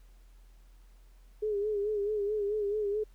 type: tone with vibrato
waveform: sine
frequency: 415.3 Hz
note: G#4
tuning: in tune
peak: -28 dBFS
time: 1.42-3.04 s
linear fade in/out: 10 ms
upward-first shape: sine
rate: 4.6 Hz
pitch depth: 65 cents each way
effects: added 42 Hz sine -53 dBFS peak until 3.14 s + pink hiss -69 dBFS RMS until 3.14 s